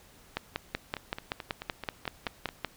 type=two click trains; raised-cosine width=0.3 ms; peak=-14 / -21 dBFS; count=13 / 9; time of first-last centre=0.37-2.647 / 0.75-2.489 s; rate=5.27 / 4.6 Hz; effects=pink hiss -57 dBFS RMS until 2.76 s